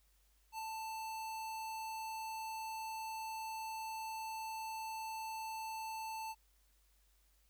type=tone with ADSR envelope; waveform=square; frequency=885 Hz; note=A5; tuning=10 cents sharp; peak=-40 dBFS; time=0.52-6.35 s; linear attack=67 ms; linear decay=3 ms; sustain=-2 dB; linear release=41 ms; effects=added 50 Hz sine -70 dBFS peak until 7.49 s + white hiss -75 dBFS RMS until 7.49 s

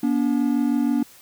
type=tone pair together; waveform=triangle; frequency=240.6 / 286.9 Hz; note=B3 / D4; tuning=-45 / -40 cents; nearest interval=minor third; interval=305 cents; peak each=-19 dBFS; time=0.03-1.03 s; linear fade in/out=5 ms; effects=white hiss -49 dBFS RMS until 1.21 s

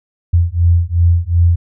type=beating tone pair; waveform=sine; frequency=84.5 / 87.2 Hz; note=E2 / F2; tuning=+43 / -2 cents; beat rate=2.7 Hz; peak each=-12 dBFS; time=0.33-1.56 s; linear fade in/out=10 ms; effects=none

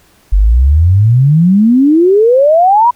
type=exponential sweep; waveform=sine; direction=up; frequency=45.56 to 996 Hz; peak=-4 dBFS; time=0.32-2.91 s; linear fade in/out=10 ms; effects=pink hiss -48 dBFS RMS until 2.95 s

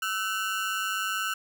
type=ring-modulated tone; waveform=30% pulse; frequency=1416 Hz; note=F6; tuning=23 cents sharp; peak=-22 dBFS; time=0.02-1.34 s; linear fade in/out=5 ms; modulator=99.5 Hz; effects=none

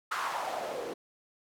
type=noise with band-pass filter sweep; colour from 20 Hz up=white; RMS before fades=-35 dBFS; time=0.11-0.94 s; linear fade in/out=10 ms; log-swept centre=1300 to 400 Hz; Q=3.4; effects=none

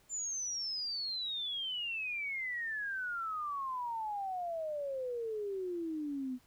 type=exponential sweep; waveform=sine; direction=down; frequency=7230 to 246.9 Hz; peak=-35 dBFS; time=0.09-6.39 s; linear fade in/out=50 ms; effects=pink hiss -67 dBFS RMS until 6.46 s

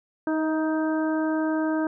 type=harmonic tone with a mistuned harmonic; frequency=313.6 Hz; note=D#4; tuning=14 cents sharp; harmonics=1 / 2 / 3 / 4 / 5; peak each=-23 / -30 / -34 / -38 / -35 dBFS; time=0.27-1.87 s; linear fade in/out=2 ms; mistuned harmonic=2; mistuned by=+17 cents; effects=none

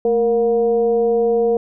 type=tone with frequency modulation; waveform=sine; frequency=466.2 Hz; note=A#4; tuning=in tune; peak=-13 dBFS; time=0.05-1.57 s; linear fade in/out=2 ms; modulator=248 Hz; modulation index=0.49; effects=none

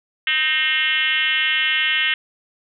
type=tone with frequency modulation; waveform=sine; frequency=2429 Hz; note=D#7; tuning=42 cents flat; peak=-16 dBFS; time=0.27-2.14 s; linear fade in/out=2 ms; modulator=289 Hz; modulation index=2.8; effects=none

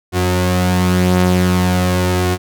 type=tone pair together; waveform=sawtooth; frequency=90.93 / 181.4 Hz; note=F#2 / F#3; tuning=-30 / -34 cents; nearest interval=octave; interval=1196 cents; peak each=-11 dBFS; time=0.12-2.38 s; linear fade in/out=50 ms; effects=none

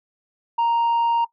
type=tone; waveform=sine; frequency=932.3 Hz; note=A#5; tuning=in tune; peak=-14 dBFS; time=0.58-1.25 s; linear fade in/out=10 ms; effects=noise-tail reverb RT60 0.1 s tail -20 dB re dry + tanh soft clip ceiling -16 dBFS

